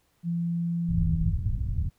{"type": "tone with pitch glide", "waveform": "sine", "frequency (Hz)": [170.2, 162.61], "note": ["F3", "E3"], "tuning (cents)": [-44, -23], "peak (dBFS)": -25, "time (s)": [0.23, 1.34], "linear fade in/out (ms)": 50, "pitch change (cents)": -79, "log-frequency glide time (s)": [0.87, 1.08]}
{"type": "low-pass noise", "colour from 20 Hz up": "white", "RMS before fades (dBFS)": -27, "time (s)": [0.88, 1.9], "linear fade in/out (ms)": 20, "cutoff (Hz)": 110, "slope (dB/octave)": 24}
{"effects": ["pink hiss -69 dBFS RMS until 1.98 s"]}